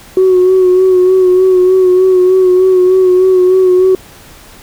sine tone with vibrato, 370 Hz, F#4, in tune, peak -3 dBFS, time 0.17-3.95 s, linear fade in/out 2 ms, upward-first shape sine, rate 3.3 Hz, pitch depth 32 cents each way, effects tanh soft clip ceiling -1 dBFS + pink hiss -37 dBFS RMS until 4.62 s

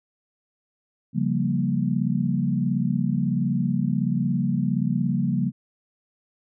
sine chord, G half-diminished seventh, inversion second, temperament equal, 138.59 / 174.61 / 196 / 233.1 Hz, Db3 / F3 / G3 / Bb3, 0 / 0 / 0 / 0 cents, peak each -26 dBFS, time 1.13-5.52 s, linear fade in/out 50 ms, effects none

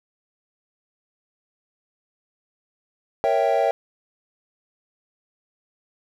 triangle chord, A# diminished seventh, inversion none, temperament equal, 466.2 / 554.4 / 659.3 / 784 Hz, A#4 / C#5 / E5 / G5, 0 / 0 / 0 / 0 cents, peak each -23 / -21 / -20 / -21 dBFS, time 3.24-3.71 s, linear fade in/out 0 ms, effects none

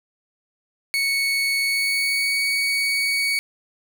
30% pulse tone with pitch glide, 2217 to 2241 Hz, C#7 to C#7, 0 to +18 cents, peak -17 dBFS, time 0.94-3.39 s, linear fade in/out 0 ms, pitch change +18 cents, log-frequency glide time 1.61-2.4 s, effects none

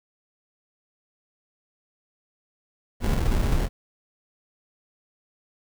brown noise with sample-and-hold, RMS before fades -22 dBFS, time 3-3.69 s, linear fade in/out 50 ms, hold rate 1225 Hz, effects none

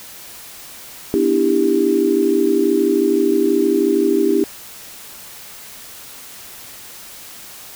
sine chord, E minor seventh, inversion second, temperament just, 247.2 / 296.7 / 329.6 / 395.6 Hz, B3 / D4 / E4 / G4, +2 / +18 / 0 / +16 cents, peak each -22 / -19 / -18 / -16 dBFS, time 1.14-4.44 s, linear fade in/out 0 ms, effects white hiss -37 dBFS RMS until 7.75 s

